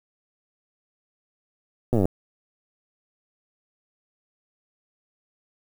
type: slowing click train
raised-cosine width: 2 ms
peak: -9 dBFS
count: 14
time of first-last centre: 1.93-2.055 s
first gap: 8 ms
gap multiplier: 1.03
effects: 7-bit